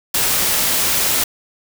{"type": "noise", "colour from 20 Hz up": "white", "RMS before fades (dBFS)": -17, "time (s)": [0.14, 1.24], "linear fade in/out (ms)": 5, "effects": []}